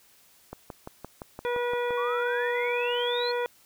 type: click train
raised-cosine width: 1 ms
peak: -23 dBFS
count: 9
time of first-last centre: 0.53-1.907 s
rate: 5.81 Hz
type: harmonic tone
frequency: 484.7 Hz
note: B4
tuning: 32 cents flat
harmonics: 1 / 2 / 3 / 4 / 5 / 7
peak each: -27 / -33 / -37 / -39 / -41 / -44 dBFS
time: 1.45-3.46 s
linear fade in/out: 0 ms
type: exponential sweep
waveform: sine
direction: up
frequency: 1100 to 4300 Hz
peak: -31 dBFS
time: 1.97-3.32 s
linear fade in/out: 10 ms
effects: white hiss -59 dBFS RMS until 3.65 s